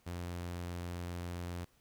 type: tone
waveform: sawtooth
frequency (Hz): 87.5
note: F2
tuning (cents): +4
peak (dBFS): -35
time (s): 0.06-1.65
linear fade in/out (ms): 10
effects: pink hiss -70 dBFS RMS until 1.8 s